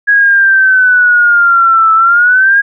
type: exponential two-way sweep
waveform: sine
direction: down then up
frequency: 1661.2 to 1311 to 1645 Hz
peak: -4 dBFS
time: 0.07-2.62 s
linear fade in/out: 20 ms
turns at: 1.94 s
effects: none